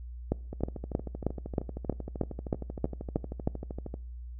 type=two click trains; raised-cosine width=2 ms; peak=-24 / -13 dBFS; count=45 / 11; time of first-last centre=0.53-3.941 / 0.32-3.475 s; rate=12.9 / 3.17 Hz; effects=noise-tail reverb RT60 0.5 s tail -24 dB re dry + added 60 Hz sine -39 dBFS peak until 4.39 s